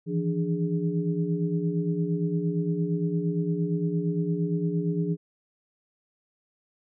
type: tone cluster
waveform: sine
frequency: 159.9 / 168.6 / 293.7 / 412.3 Hz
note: D#3 / E3 / D4 / G#4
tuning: +48 / +39 / 0 / -13 cents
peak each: -31 / -26 / -33 / -32 dBFS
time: 0.06-5.17 s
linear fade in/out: 50 ms
effects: none